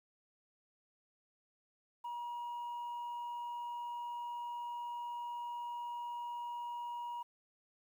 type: tone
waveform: sine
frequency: 956 Hz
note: A#5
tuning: 43 cents sharp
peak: -37 dBFS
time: 2.04-7.23 s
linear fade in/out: 10 ms
effects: tanh soft clip ceiling -38 dBFS + 11-bit